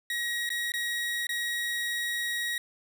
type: tone with dropouts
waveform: 30% pulse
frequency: 1898 Hz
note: A#6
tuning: 31 cents sharp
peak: -26 dBFS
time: 0.1-2.58 s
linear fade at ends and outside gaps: 2 ms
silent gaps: 0.492-0.502 / 0.72-0.738 / 1.269-1.291 s
effects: none